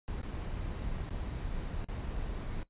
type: noise with dropouts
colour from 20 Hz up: brown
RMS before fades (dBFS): -37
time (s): 0.08-2.63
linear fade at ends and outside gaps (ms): 0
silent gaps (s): 0.215-0.231 / 0.822-0.826 / 1.092-1.106 / 1.843-1.886
effects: noise-tail reverb RT60 0.1 s tail -17 dB re dry + resampled to 8000 Hz